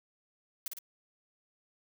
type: noise with echo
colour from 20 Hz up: blue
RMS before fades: -36 dBFS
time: 0.66-0.68 s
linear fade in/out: 2 ms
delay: 54 ms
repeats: 2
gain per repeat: -4 dB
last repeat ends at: 0.788 s
effects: none